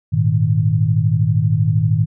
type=chord; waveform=sine; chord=Ab suspended second; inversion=none; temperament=equal; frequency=103.83 / 116.54 / 155.56 Hz; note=Ab2 / Bb2 / Eb3; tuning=0 / 0 / 0 cents; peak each=-17 dBFS; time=0.12-2.06 s; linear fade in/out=20 ms; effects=none